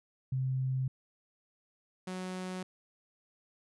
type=tone pair in turn; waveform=sine / sawtooth; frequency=130.81 / 184.57 Hz; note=C3 / F#3; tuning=0 / -4 cents; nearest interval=tritone; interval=596 cents; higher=second; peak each=-29 / -33 dBFS; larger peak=first; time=0.32-0.88 / 2.07-2.63 s; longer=neither; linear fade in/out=5 ms; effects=resampled to 24000 Hz